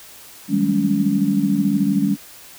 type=tone cluster; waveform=sine; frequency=157.5 / 190 / 203.4 / 222.1 / 281.8 Hz; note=D#3 / F#3 / G#3 / A3 / C#4; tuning=+21 / +46 / -36 / +16 / +29 cents; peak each=-27 / -22 / -19 / -26 / -20 dBFS; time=0.48-2.17 s; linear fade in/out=50 ms; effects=white hiss -42 dBFS RMS until 2.58 s